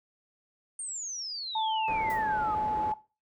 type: exponential sweep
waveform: sine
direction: down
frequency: 8900 to 1213 Hz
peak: -34 dBFS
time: 0.79-2.55 s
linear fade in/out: 2 ms
type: tone with pitch glide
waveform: sine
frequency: 880 to 856.4 Hz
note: A5 to A5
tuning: 0 to -47 cents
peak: -27 dBFS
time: 1.55-2.94 s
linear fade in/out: 5 ms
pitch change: -47 cents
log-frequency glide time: 2.13-2.33 s
type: low-pass noise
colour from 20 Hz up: white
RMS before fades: -40 dBFS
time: 1.88-2.92 s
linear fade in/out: 0 ms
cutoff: 680 Hz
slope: 12 dB/octave
type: noise with exponential decay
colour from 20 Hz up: blue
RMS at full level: -43 dBFS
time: 2.1-2.28 s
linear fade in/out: 2 ms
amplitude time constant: 38 ms
effects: noise-tail reverb RT60 0.3 s tail -17 dB re dry